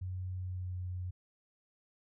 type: tone with pitch glide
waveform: sine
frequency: 92.1 to 90.73 Hz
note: F#2 to F#2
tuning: -7 to -33 cents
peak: -36 dBFS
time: 0.01-1.11 s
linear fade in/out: 10 ms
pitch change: -26 cents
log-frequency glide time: 0.35-0.8 s
effects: none